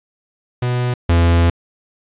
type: tone pair in turn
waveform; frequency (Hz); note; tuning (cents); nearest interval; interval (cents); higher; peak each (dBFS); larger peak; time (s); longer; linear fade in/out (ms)
45% pulse; 123.47 / 84.8; B2 / E2; 0 / +50; perfect fifth; 650; first; -16 / -10; second; 0.62-0.94 / 1.09-1.5; second; 5
effects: resampled to 8000 Hz + 8-bit